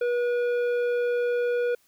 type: tone with tanh clipping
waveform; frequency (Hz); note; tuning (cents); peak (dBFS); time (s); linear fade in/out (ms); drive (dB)
sine; 483.9; B4; -35; -24; 0.01-1.75; 5; 10
effects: white hiss -64 dBFS RMS until 1.87 s